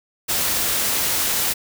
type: noise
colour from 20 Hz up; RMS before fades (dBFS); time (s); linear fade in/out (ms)
white; -21; 0.28-1.54; 20
effects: none